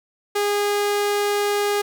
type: tone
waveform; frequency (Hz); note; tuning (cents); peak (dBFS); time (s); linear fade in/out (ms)
sawtooth; 410; G#4; -22; -15; 0.35-1.82; 10
effects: none